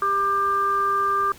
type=harmonic tone; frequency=397.3 Hz; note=G4; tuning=23 cents sharp; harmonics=1 / 3 / 4; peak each=-30 / -19 / -31 dBFS; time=0.02-1.32 s; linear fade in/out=2 ms; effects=pink hiss -46 dBFS RMS until 1.38 s